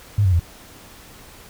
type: tone with pitch steps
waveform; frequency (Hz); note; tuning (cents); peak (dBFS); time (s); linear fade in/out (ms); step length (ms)
sine; 102.4 / 93.36 / 85.12; G#2 / F#2 / F2; -24 / +16 / -44; -13; 0.18-0.396; 5; 72
effects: pink hiss -44 dBFS RMS until 1.49 s